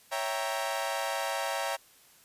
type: chord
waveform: sawtooth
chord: C# diminished seventh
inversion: none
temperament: equal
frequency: 554.4 / 659.3 / 784 / 932.3 Hz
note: C#5 / E5 / G5 / Bb5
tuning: 0 / 0 / 0 / 0 cents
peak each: -32 dBFS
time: 0.11-1.77 s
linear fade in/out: 20 ms
effects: white hiss -59 dBFS RMS until 2.24 s + resampled to 32000 Hz